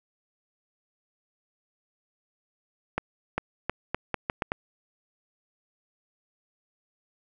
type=accelerating click train; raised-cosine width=0.5 ms; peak=-11 dBFS; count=8; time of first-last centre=2.98-4.519 s; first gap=400 ms; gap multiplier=0.79; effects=none